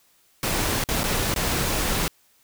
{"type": "noise with dropouts", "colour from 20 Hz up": "pink", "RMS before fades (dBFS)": -24, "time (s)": [0.43, 2.08], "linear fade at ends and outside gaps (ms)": 1, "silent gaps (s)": [[0.839, 0.888], [1.033, 1.039], [1.341, 1.361]], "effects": ["white hiss -61 dBFS RMS until 2.43 s"]}